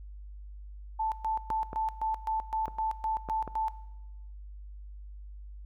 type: tone with tremolo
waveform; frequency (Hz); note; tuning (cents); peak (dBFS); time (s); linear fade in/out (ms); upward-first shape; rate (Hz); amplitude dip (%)
sine; 880; A5; 0; -27; 0.99-3.72; 10; square; 3.9; 80
type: clicks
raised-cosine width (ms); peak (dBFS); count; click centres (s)
1; -23; 5; 1.503 / 1.731 / 2.681 / 3.288 / 3.477
effects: noise-tail reverb RT60 1.0 s tail -19 dB re dry + added 50 Hz sine -42 dBFS peak until 5.65 s